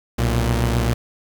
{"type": "tone pair together", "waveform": "sawtooth", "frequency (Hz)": [62.05, 116.5], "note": ["B1", "A#2"], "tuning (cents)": [9, -1], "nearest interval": "major seventh", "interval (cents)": 1090, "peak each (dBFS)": -16, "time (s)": [0.18, 0.94], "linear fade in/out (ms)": 10, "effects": ["7-bit"]}